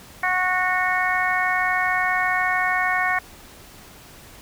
harmonic tone, 367.2 Hz, F#4, 13 cents flat, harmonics 2 / 3 / 4 / 5 / 6, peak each -25 / -26 / -27 / -23 / -26 dBFS, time 0.23-3.19 s, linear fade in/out 5 ms, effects pink hiss -45 dBFS RMS until 4.41 s

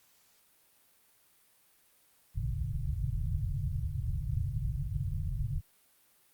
white low-pass noise, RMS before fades -33 dBFS, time 2.34-5.62 s, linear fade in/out 50 ms, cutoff 150 Hz, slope 96 dB/octave, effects white hiss -66 dBFS RMS until 6.33 s + Opus 48 kbps

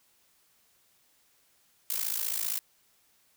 blue noise with amplitude modulation, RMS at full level -28 dBFS, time 1.9-2.59 s, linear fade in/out 0 ms, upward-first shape sine, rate 55.1 Hz, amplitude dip 85%, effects white hiss -67 dBFS RMS until 3.36 s

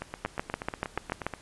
two click trains, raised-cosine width 0.5 ms, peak -19 / -13 dBFS, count 12 / 8, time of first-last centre 0.02-1.337 / 0.25-1.266 s, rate 8.35 / 6.89 Hz, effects pink hiss -53 dBFS RMS until 1.41 s + resampled to 24000 Hz

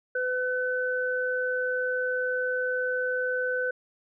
sine tone pair together, 504.2 / 1511 Hz, B4 / F#6, +36 / +36 cents, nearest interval octave + perfect fifth, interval 1900 cents, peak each -28 dBFS, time 0.15-3.71 s, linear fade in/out 5 ms, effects none

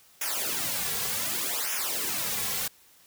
white noise with flanger, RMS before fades -30 dBFS, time 0.21-2.68 s, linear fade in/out 5 ms, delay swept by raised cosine 0.23 to 3.33 ms, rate 0.66 Hz, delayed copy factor -0.95, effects white hiss -58 dBFS RMS until 3.06 s

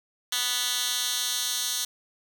10% pulse tone with high-pass filter sweep, 246.9 Hz, B3, in tune, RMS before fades -28 dBFS, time 0.32-1.85 s, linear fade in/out 5 ms, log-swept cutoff 3000 to 4500 Hz, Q 1.2, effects none

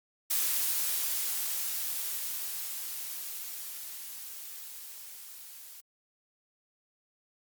blue noise with level ramp, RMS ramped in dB -28 to -48 dBFS, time 0.3-5.81 s, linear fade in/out 10 ms, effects Opus 48 kbps

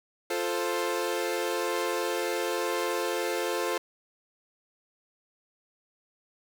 sawtooth chord, F major, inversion none, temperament equal, 349.2 / 440 / 523.3 Hz, F4 / A4 / C5, 0 / 0 / 0 cents, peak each -28 dBFS, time 0.3-3.78 s, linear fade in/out 5 ms, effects none

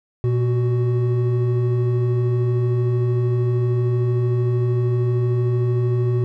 triangle tone pair together, 119.67 / 372.1 Hz, A#2 / F#4, +46 / +10 cents, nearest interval octave + minor sixth, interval 1964 cents, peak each -15 / -22 dBFS, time 0.24-6.24 s, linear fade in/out 0 ms, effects none

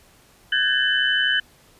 sine tone cluster, 1524 / 1656 / 1784 / 3016 Hz, G6 / G#6 / A6 / F#7, -49 / -5 / +23 / +32 cents, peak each -24 / -22 / -29 / -21 dBFS, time 0.52-1.4 s, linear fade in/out 5 ms, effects pink hiss -54 dBFS RMS until 1.79 s + resampled to 32000 Hz

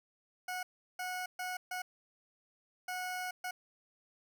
20% pulse tone bursts at uneven times, 732 Hz, F#5, 19 cents flat, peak -32 dBFS, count 6, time 0.48-0.63 / 0.99-1.26 / 1.39-1.57 / 1.71-1.82 / 2.88-3.31 / 3.44-3.51 s, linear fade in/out 5 ms, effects none

